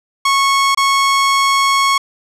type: tone with dropouts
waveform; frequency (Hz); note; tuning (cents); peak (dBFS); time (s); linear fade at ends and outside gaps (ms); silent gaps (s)
sawtooth; 1100; C#6; -14; -7; 0.25-1.98; 5; 0.748-0.773
effects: low-pass 9000 Hz 12 dB/octave